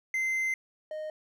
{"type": "tone pair in turn", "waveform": "triangle", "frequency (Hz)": [2073, 618.1], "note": ["C7", "D#5"], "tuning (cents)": [-17, -12], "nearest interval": "octave + major sixth", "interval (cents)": 2095, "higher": "first", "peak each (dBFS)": [-25, -32], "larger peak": "first", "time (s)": [[0.14, 0.54], [0.91, 1.1]], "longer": "first", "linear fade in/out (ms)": 2, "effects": []}